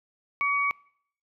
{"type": "tone pair together", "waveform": "sine", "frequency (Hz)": [1140, 2247], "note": ["C#6", "C#7"], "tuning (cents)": [48, 23], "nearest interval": "octave", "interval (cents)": 1175, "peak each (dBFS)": [-26, -25], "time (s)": [0.41, 0.71], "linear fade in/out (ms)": 0, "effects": ["noise-tail reverb RT60 0.6 s tail -23 dB re dry"]}